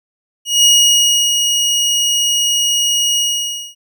25% pulse tone with ADSR envelope, 2889 Hz, F#7, 42 cents flat, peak -3 dBFS, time 0.45-3.75 s, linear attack 190 ms, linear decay 670 ms, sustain -6 dB, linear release 570 ms, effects none

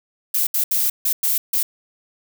violet noise bursts at uneven times, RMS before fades -19 dBFS, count 6, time 0.34-0.47 / 0.54-0.64 / 0.71-0.9 / 1.05-1.13 / 1.23-1.38 / 1.53-1.63 s, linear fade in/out 5 ms, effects none

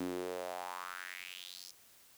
sawtooth tone with high-pass filter sweep, 90 Hz, F#2, 47 cents flat, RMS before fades -43 dBFS, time 0-1.71 s, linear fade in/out 5 ms, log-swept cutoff 260 to 5500 Hz, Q 3.9, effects white hiss -62 dBFS RMS until 2.17 s

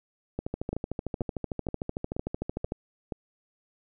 two click trains, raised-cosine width 2 ms, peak -18 / -17 dBFS, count 6 / 32, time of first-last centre 0.73-3.122 / 0.39-2.721 s, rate 2.09 / 13.3 Hz, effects none

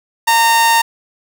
sawtooth tone with amplitude modulation, 919 Hz, A#5, 25 cents flat, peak -4 dBFS, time 0.27-0.82 s, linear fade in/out 10 ms, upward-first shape sine, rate 242 Hz, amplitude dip 30%, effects none

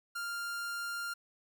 45% pulse tone, 1396.9 Hz, F6, in tune, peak -36 dBFS, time 0.15-1.14 s, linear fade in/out 10 ms, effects none

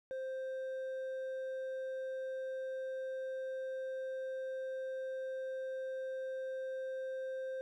sine tone with hard clipping, 524 Hz, C5, 2 cents sharp, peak -39 dBFS, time 0.11-7.61 s, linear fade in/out 0 ms, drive 4 dB, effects none

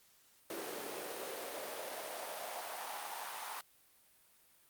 pink noise with high-pass filter sweep, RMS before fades -43 dBFS, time 0.5-3.61 s, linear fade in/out 2 ms, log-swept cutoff 360 to 960 Hz, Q 2.7, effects white hiss -67 dBFS RMS until 4.69 s + Opus 48 kbps

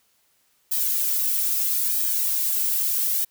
violet noise with flanger, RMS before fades -23 dBFS, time 0.71-3.25 s, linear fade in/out 10 ms, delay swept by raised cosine 1.4 to 2.9 ms, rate 0.77 Hz, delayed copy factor -0.95, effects white hiss -65 dBFS RMS until 3.3 s

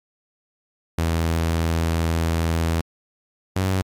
sawtooth tone pair in turn, 82.41 / 94.42 Hz, E2 / F#2, 0 / +36 cents, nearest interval major second, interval 236 cents, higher second, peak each -15 dBFS, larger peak neither, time 0.98-2.81 / 3.56-3.82 s, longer first, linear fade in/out 5 ms, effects MP3 96 kbps

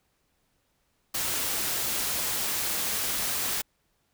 white noise, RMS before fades -29 dBFS, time 1.14-3.62 s, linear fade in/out 10 ms, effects pink hiss -72 dBFS RMS until 4.13 s

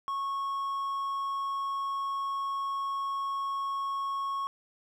triangle tone, 1100 Hz, C#6, 14 cents flat, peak -28 dBFS, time 0.08-4.47 s, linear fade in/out 0 ms, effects none

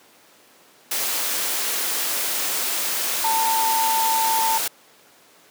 sine tone in noise, 900 Hz, A5, 39 cents sharp, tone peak -19 dBFS, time 3.24-4.58 s, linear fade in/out 5 ms, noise white, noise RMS -24 dBFS, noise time 0.91-4.68 s, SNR +2 dB, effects pink hiss -52 dBFS RMS until 5.5 s + high-pass 300 Hz 12 dB/octave

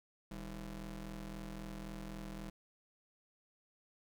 30% pulse ring-modulated tone, 118 Hz, A#2, 22 cents sharp, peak -38 dBFS, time 0.31-2.5 s, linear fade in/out 5 ms, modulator 80.9 Hz, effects none

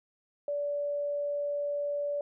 sine tone, 578 Hz, D5, 28 cents flat, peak -29 dBFS, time 0.48-2.21 s, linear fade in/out 2 ms, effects none

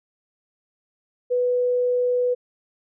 sine tone, 494.1 Hz, B4, 1 cent sharp, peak -18 dBFS, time 1.3-2.35 s, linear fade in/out 20 ms, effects none

